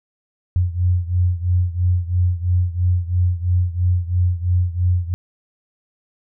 sine beating tone pair, 88.4 / 91.4 Hz, F2 / F#2, +22 / -21 cents, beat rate 3 Hz, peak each -17 / -20 dBFS, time 0.56-5.14 s, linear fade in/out 0 ms, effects none

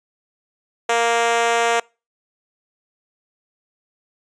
5% pulse tone with high-pass filter, 233.1 Hz, A#3, in tune, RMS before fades -18 dBFS, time 0.89-1.8 s, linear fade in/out 5 ms, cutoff 550 Hz, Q 6.1, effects noise-tail reverb RT60 0.3 s tail -26 dB re dry + resampled to 22050 Hz

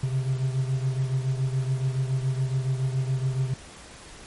triangle beating tone pair, 130 / 137.1 Hz, C3 / C#3, -11 / -19 cents, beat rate 7.1 Hz, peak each -22 / -28 dBFS, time 0.03-3.54 s, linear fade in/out 5 ms, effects pink hiss -45 dBFS RMS until 4.26 s + MP3 48 kbps

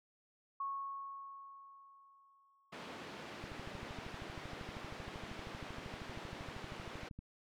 sine tone with exponential decay, 1101 Hz, C#6, 12 cents flat, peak -36 dBFS, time 0.6-3 s, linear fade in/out 5 ms, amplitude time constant 520 ms
pink band-pass noise, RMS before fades -49 dBFS, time 2.72-7.09 s, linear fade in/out 10 ms, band 200 to 3400 Hz, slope 12 dB/octave
click train, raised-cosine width 5 ms, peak -35 dBFS, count 49, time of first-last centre 3.44-7.19 s, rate 12.8 Hz
effects none

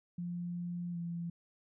sine tone with pitch glide, 174.61 to 170.52 Hz, F3 to F3, 0 to -41 cents, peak -36 dBFS, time 0.18-1.3 s, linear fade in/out 5 ms, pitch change -41 cents, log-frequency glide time 0.92-0.97 s, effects none

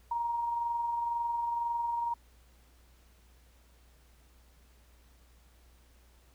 sine tone with amplitude modulation, 940 Hz, A#5, 14 cents sharp, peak -28 dBFS, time 0.11-2.14 s, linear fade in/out 5 ms, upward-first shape sine, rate 22 Hz, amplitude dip 35%, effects added 60 Hz sine -59 dBFS peak until 6.34 s + pink hiss -66 dBFS RMS until 6.34 s

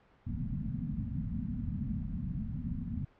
white low-pass noise, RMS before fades -36 dBFS, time 0.26-3.05 s, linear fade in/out 10 ms, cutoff 250 Hz, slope 96 dB/octave, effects pink hiss -64 dBFS RMS until 3.19 s + low-pass 2000 Hz 12 dB/octave

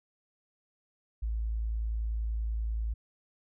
sine tone, 55.2 Hz, A1, 6 cents sharp, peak -29 dBFS, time 1.22-2.94 s, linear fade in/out 10 ms, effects none

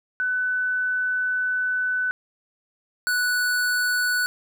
sine / square tone pair in turn, 1500 / 1480.2 Hz, F#6 / F#6, +23 / 0 cents, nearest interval unison, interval 23 cents, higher first, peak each -21 dBFS, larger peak neither, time 0.2-2.11 / 3.07-4.26 s, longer first, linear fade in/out 0 ms, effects none

